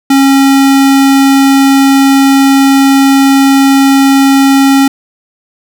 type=tone; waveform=square; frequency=272.9 Hz; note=C#4; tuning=27 cents flat; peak=-4 dBFS; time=0.1-4.88 s; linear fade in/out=5 ms; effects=none